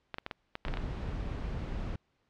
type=clicks; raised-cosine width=0.3 ms; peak=-20 dBFS; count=9; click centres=0.143 / 0.184 / 0.264 / 0.312 / 0.554 / 0.651 / 0.683 / 0.739 / 0.772 s
type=noise; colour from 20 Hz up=brown; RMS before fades=-36 dBFS; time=0.65-1.96 s; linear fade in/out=5 ms
effects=pink hiss -75 dBFS RMS until 2.29 s + low-pass 4000 Hz 12 dB/octave